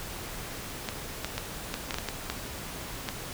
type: clicks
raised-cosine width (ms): 0.2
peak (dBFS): -13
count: 10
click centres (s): 0.888 / 1.246 / 1.38 / 1.741 / 1.908 / 1.943 / 1.985 / 2.087 / 2.3 / 3.088
effects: pink hiss -39 dBFS RMS until 3.33 s